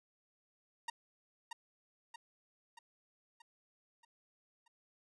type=tone with echo; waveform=sawtooth; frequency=932.3 Hz; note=A#5; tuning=in tune; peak=-33 dBFS; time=0.88-0.9 s; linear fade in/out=5 ms; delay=630 ms; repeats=6; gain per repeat=-5 dB; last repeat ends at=4.68 s; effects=resampled to 24000 Hz